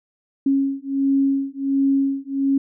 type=beating tone pair; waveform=sine; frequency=273.2 / 274.6 Hz; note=C#4 / C#4; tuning=-25 / -16 cents; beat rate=1.4 Hz; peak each=-20 dBFS; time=0.46-2.58 s; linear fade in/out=5 ms; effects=none